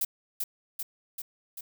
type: noise with echo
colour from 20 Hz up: violet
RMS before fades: -28 dBFS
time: 0.01-0.05 s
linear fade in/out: 5 ms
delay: 390 ms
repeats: 4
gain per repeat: -3 dB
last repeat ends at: 1.61 s
effects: none